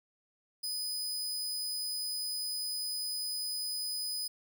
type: tone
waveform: sawtooth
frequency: 4995 Hz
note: D#8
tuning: 6 cents sharp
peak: -31 dBFS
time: 0.63-4.28 s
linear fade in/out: 10 ms
effects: none